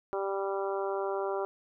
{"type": "harmonic tone", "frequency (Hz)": 196, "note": "G3", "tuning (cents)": 0, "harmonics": [2, 3, 4, 5, 6, 7], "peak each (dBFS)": [-32, -36, -38, -40, -42, -43], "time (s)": [0.13, 1.45], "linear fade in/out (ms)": 0, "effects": []}